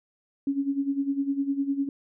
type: tone with tremolo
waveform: sine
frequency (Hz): 277.8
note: C#4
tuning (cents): +4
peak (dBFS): -21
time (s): 0.47-1.89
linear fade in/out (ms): 2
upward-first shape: sine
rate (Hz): 9.9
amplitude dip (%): 75
effects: none